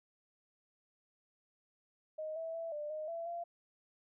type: tone with pitch steps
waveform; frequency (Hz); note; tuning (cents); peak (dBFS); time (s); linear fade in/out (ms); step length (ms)
sine; 623 / 653 / 662 / 595 / 618 / 670 / 686; D#5 / E5 / E5 / D5 / D#5 / E5 / F5; +2 / -17 / +7 / +22 / -12 / +28 / -31; -38; 2.18-3.44; 10; 180
effects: none